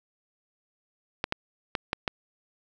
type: clicks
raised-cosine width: 0.3 ms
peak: -10 dBFS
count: 5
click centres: 1.241 / 1.324 / 1.752 / 1.931 / 2.078 s
effects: none